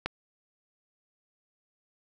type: click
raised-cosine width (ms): 0.3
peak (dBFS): -13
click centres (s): 0.06
effects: none